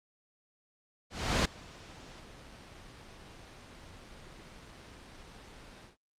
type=noise with ADSR envelope; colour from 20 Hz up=pink; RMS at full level=-26 dBFS; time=1.1-5.97 s; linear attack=350 ms; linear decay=8 ms; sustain=-24 dB; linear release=140 ms; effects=low-pass 6000 Hz 12 dB/octave + Opus 48 kbps